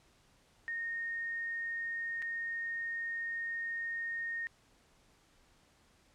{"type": "tone with dropouts", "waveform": "sine", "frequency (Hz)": 1847, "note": "A#6", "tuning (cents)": -16, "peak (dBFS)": -35, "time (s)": [0.68, 4.47], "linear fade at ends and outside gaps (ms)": 0, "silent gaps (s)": [2.22, 2.224], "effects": ["pink hiss -67 dBFS RMS until 6.14 s", "low-pass 9000 Hz 12 dB/octave"]}